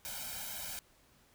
white noise with comb filter, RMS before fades -42 dBFS, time 0.05-0.79 s, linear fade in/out 0 ms, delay 1.3 ms, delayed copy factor +0.95, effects pink hiss -66 dBFS RMS until 1.34 s

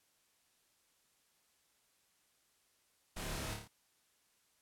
pink noise with echo, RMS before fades -44 dBFS, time 3.16-3.54 s, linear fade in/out 10 ms, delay 28 ms, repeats 5, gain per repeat -3 dB, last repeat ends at 3.68 s, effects white hiss -74 dBFS RMS until 4.61 s + low-pass 12000 Hz 12 dB/octave

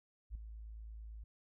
sine tone with ADSR envelope, 54.5 Hz, A1, 16 cents flat, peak -37 dBFS, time 0.3-1.24 s, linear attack 51 ms, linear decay 4 ms, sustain -9 dB, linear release 6 ms, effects none

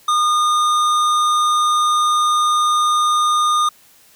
sine tone with hard clipping, 1220 Hz, D#6, 34 cents flat, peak -15 dBFS, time 0.08-3.69 s, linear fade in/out 5 ms, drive 13 dB, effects white hiss -50 dBFS RMS until 4.15 s

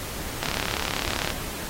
click train, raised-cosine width 0.2 ms, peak -7 dBFS, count 32, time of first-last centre 0.43-1.303 s, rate 35.5 Hz, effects pink hiss -34 dBFS RMS until 1.69 s + AAC 48 kbps

